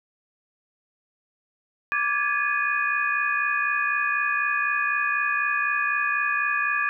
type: tone cluster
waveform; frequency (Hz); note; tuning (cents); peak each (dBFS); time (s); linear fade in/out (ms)
sine; 1167 / 1652 / 1716 / 2476; D6 / G#6 / A6 / D#7; -11 / -10 / -44 / -9; -27; 1.92-6.89; 0
effects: none